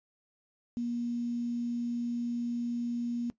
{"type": "tone with quantisation", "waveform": "sine", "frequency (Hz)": 238.3, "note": "A#3", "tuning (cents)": 38, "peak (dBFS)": -30, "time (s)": [0.77, 3.3], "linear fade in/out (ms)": 0, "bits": 9, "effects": ["noise-tail reverb RT60 0.1 s tail -17 dB re dry", "resampled to 16000 Hz"]}